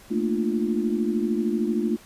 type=chord; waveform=sine; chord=Bb major seventh; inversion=third; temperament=equal with one note detuned; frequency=220 / 233.1 / 299.7 / 349.2 Hz; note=A3 / Bb3 / D4 / F4; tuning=0 / 0 / +35 / 0 cents; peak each=-25 / -28 / -29 / -27 dBFS; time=0.1-1.97 s; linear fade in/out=20 ms; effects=pink hiss -50 dBFS RMS until 2.05 s + resampled to 32000 Hz